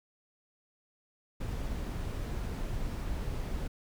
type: noise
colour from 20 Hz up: brown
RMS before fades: -35 dBFS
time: 1.4-3.68 s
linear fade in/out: 10 ms
effects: none